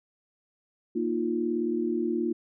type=chord; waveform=sine; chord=Bb suspended fourth; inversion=none; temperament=just; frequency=233.1 / 310.8 / 349.6 Hz; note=Bb3 / Eb4 / F4; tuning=0 / -2 / +2 cents; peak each=-30 / -31 / -28 dBFS; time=0.95-2.33 s; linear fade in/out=10 ms; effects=none